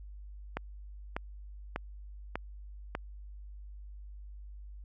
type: click train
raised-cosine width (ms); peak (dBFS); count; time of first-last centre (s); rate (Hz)
0.5; -18; 5; 0.57-2.951; 1.68
effects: added 50 Hz sine -44 dBFS peak until 4.84 s